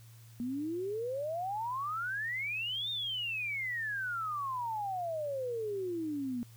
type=exponential two-way sweep; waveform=sine; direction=up then down; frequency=234.2 to 3697 to 234.2 Hz; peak=-33 dBFS; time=0.4-6.43 s; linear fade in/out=0 ms; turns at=2.9 s; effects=added 114 Hz sine -52 dBFS peak until 6.56 s + white hiss -62 dBFS RMS until 6.56 s